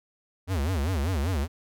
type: tone with vibrato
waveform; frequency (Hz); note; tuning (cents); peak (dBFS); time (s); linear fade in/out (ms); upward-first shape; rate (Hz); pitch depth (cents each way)
square; 81.1; E2; -28; -25; 0.47-1.48; 50; sine; 5.1; 300
effects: none